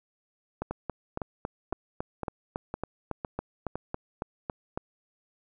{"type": "two click trains", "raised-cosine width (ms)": 1, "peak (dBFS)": [-18, -17], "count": [7, 16], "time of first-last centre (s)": [[0.71, 3.756], [0.62, 4.775]], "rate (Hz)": [1.97, 3.61], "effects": []}